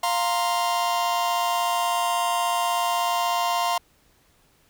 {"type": "chord", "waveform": "45% pulse", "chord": "F suspended fourth", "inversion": "none", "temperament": "just", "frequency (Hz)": [698.5, 931.3, 1047.7], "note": ["F5", "Bb5", "C6"], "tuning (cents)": [0, -2, 2], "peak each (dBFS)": [-25, -27, -26], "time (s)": [0.03, 3.78], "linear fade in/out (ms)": 5, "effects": ["pink hiss -61 dBFS RMS until 4.69 s"]}